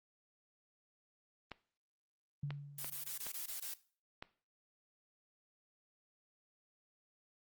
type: clicks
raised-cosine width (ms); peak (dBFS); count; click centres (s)
0.3; -28; 5; 1.517 / 2.506 / 2.845 / 3.267 / 4.225
type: tone with exponential decay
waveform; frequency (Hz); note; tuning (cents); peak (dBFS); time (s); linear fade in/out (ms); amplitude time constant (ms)
sine; 143; D3; -46; -35; 2.43-3.26; 5; 180
type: noise bursts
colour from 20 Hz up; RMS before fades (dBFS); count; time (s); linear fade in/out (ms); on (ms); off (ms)
blue; -43; 7; 2.78-3.74; 5; 120; 20
effects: noise-tail reverb RT60 0.4 s tail -17 dB re dry + Opus 24 kbps